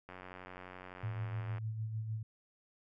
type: click train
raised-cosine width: 0.5 ms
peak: -33 dBFS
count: 138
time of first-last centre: 0.09-1.582 s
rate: 91.8 Hz
type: tone with tremolo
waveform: sine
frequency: 110 Hz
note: A2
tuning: in tune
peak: -34 dBFS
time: 1.03-2.23 s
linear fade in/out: 5 ms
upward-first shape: sine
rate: 6.6 Hz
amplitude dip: 45%
effects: none